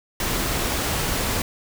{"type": "noise", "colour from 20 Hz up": "pink", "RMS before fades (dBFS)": -24, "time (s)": [0.2, 1.42], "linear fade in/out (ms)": 2, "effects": []}